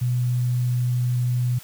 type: tone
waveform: sine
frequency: 123.47 Hz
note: B2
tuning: in tune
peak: -19 dBFS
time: 0.01-1.59 s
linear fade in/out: 10 ms
effects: white hiss -45 dBFS RMS until 1.63 s